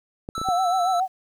clicks, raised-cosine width 2 ms, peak -19 dBFS, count 4, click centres 0.289 / 0.38 / 0.415 / 0.487 s
square tone, 1318.5 Hz, E6, in tune, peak -28 dBFS, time 0.35-1 s, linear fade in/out 2 ms
sine tone with vibrato, 730 Hz, F#5, 24 cents flat, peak -19 dBFS, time 0.44-1.08 s, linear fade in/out 50 ms, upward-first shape sine, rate 7.1 Hz, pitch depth 85 cents each way
effects low-pass 9000 Hz 12 dB/octave + 9-bit

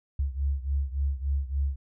sine beating tone pair, 68.2 / 71.7 Hz, C#2 / D2, -28 / -41 cents, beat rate 3.5 Hz, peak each -27 / -30 dBFS, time 0.19-1.76 s, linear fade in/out 5 ms, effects none

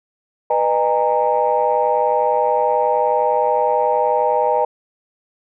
sine tone cluster, 491.9 / 611 / 814 / 925 Hz, B4 / D#5 / G#5 / A#5, -7 / -32 / -35 / -14 cents, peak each -19 dBFS, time 0.5-4.65 s, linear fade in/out 5 ms, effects tanh soft clip ceiling -5 dBFS

